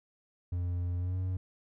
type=tone with pitch glide; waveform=triangle; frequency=88.3 to 92.42 Hz; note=F2 to F#2; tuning=+20 to -1 cents; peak=-28 dBFS; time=0.52-1.37 s; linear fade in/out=5 ms; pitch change=+79 cents; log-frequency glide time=0.98-1.17 s; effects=none